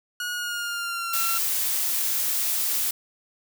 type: tone with pitch glide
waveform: sawtooth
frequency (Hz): 1448 to 1358.9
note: F#6 to F6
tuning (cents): -38 to -48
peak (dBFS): -24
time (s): 0.2-1.38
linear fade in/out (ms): 2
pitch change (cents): -110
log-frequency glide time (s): 0.34-1.2
type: noise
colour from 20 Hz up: blue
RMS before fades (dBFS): -25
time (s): 1.13-2.91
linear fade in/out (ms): 5
effects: none